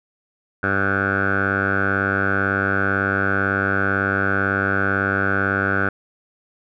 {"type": "tone with low-pass filter", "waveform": "10% pulse", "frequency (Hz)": 98, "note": "G2", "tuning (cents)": 0, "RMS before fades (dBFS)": -20, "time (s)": [0.63, 5.89], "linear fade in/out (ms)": 5, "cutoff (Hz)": 1500, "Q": 8.8, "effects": []}